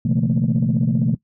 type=tone cluster; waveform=sine; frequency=123 / 138.6 / 166.3 / 215 / 230.3 Hz; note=B2 / C#3 / E3 / A3 / A#3; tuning=-7 / 0 / +16 / -40 / -21 cents; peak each=-21 dBFS; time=0.05-1.15 s; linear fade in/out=5 ms; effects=noise-tail reverb RT60 0.1 s tail -19 dB re dry + tanh soft clip ceiling -9 dBFS